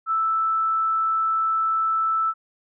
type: tone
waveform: sine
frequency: 1318.5 Hz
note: E6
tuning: in tune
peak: -19 dBFS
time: 0.06-2.34 s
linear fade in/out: 50 ms
effects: none